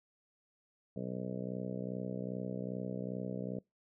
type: harmonic tone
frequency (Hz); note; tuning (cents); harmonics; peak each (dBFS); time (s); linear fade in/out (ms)
62.5; B1; +21; 2 / 3 / 4 / 5 / 6 / 7 / 8 / 9 / 10; -45 / -40 / -45 / -51 / -52 / -46 / -46 / -49 / -50; 0.96-3.59; 5
effects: noise-tail reverb RT60 0.2 s tail -25 dB re dry